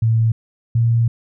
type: tone pair in turn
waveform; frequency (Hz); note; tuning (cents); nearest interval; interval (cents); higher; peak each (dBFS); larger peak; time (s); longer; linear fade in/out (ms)
sine; 113 / 116.18; A2 / A#2; +47 / -5; unison; 48; second; -12 / -12; neither; 0.02-0.32 / 0.75-1.08; second; 5
effects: none